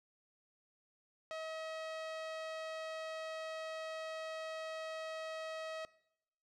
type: tone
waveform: sawtooth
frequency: 638 Hz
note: D#5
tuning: 43 cents sharp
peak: -37 dBFS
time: 1.31-5.85 s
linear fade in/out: 0 ms
effects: noise-tail reverb RT60 0.8 s tail -21 dB re dry + low-pass 5000 Hz 12 dB/octave